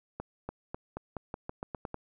accelerating click train, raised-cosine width 1 ms, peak -22 dBFS, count 11, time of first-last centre 0.2-1.944 s, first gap 290 ms, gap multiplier 0.88, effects none

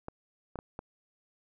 clicks, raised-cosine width 1 ms, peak -24 dBFS, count 4, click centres 0.084 / 0.557 / 0.589 / 0.791 s, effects none

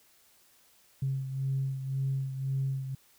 sine beating tone pair, 134.4 / 136.3 Hz, C3 / C#3, +47 / -29 cents, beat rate 1.9 Hz, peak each -29 / -36 dBFS, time 1.02-2.95 s, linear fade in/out 5 ms, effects tanh soft clip ceiling -22 dBFS + white hiss -63 dBFS RMS until 3.18 s

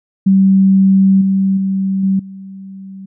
sine tone with level steps, 192.8 Hz, G3, 28 cents flat, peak -6 / -10 / -13 / -10 / -28 dBFS, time 0.26-3.06 s, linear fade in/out 10 ms, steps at 1.21 / 1.57 / 2.03 / 2.19 s, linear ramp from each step 5 ms, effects none

